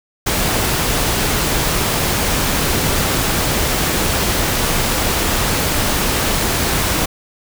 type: noise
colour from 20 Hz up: pink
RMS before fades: -17 dBFS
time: 0.26-7.06 s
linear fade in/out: 10 ms
effects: none